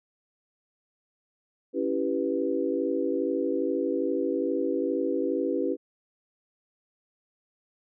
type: chord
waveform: sine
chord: C# half-diminished seventh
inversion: none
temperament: equal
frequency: 277.2 / 329.6 / 392 / 493.9 Hz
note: C#4 / E4 / G4 / B4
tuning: 0 / 0 / 0 / 0 cents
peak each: -30 dBFS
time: 1.73-5.77 s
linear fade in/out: 50 ms
effects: none